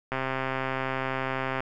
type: click train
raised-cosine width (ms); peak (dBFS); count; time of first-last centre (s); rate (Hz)
0.5; -14; 197; 0.12-1.605; 132
effects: none